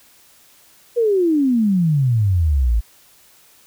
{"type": "exponential sweep", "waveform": "sine", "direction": "down", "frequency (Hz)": [489.1, 51.91], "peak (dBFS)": -13, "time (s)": [0.96, 2.81], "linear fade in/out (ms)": 20, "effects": ["white hiss -51 dBFS RMS until 3.66 s"]}